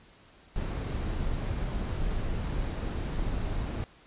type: noise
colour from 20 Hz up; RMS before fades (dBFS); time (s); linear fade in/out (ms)
brown; -31; 0.56-3.84; 0
effects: pink hiss -57 dBFS RMS until 4.06 s + resampled to 8000 Hz